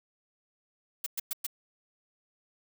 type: noise bursts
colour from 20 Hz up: blue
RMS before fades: -32 dBFS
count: 4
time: 1.04-1.466 s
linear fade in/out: 5 ms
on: 24 ms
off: 110 ms
effects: none